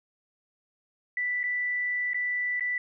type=tone with dropouts; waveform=sine; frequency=1975.5 Hz; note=B6; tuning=in tune; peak=-26 dBFS; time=1.17-2.78 s; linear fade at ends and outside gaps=2 ms; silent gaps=1.432-1.438 / 2.134-2.144 / 2.597-2.607 s; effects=none